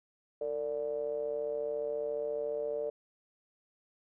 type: ring-modulated tone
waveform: triangle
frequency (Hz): 67.2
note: C2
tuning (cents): +47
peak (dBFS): -27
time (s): 0.41-2.9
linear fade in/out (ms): 5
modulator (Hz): 519
effects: none